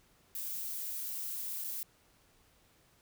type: noise with dropouts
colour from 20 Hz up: violet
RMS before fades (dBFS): -39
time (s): 0.35-1.83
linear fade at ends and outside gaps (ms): 1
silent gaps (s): 1.64-1.644
effects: pink hiss -67 dBFS RMS until 3.01 s